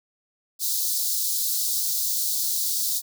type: high-pass noise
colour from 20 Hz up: white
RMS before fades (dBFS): -25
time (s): 0.59-3.02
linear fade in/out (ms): 50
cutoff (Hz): 3900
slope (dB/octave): 48
effects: none